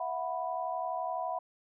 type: chord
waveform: sine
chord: E suspended second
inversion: none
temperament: equal with one note detuned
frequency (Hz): 659.3 / 731.1 / 987.8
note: E5 / F#5 / B5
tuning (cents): 0 / -21 / 0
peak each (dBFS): -37 / -35 / -37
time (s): 0-1.39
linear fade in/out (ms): 5
effects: none